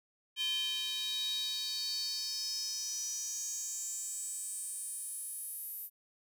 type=tone with high-pass filter sweep; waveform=square; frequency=345.8 Hz; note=F4; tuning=17 cents flat; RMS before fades=-38 dBFS; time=0.36-5.9 s; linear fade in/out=50 ms; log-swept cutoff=3000 to 12000 Hz; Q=7.6; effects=none